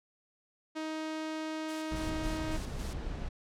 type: tone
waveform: sawtooth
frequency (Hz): 314.2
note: D#4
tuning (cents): +17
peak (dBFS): -31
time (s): 0.75-2.58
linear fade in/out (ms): 20
type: noise with tremolo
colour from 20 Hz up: blue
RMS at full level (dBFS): -41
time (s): 1.68-2.94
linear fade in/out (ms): 10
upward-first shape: square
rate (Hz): 3.6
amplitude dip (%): 55
type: noise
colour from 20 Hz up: brown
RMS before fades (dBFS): -37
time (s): 1.91-3.29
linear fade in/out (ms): 10
effects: low-pass 6000 Hz 12 dB/octave